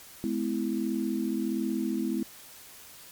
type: tone cluster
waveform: sine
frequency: 212.3 / 253.7 / 328.8 Hz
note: G#3 / B3 / E4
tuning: +38 / +47 / -4 cents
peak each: -31 dBFS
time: 0.24-2.23 s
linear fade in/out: 0 ms
effects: white hiss -49 dBFS RMS until 3.11 s + MP3 96 kbps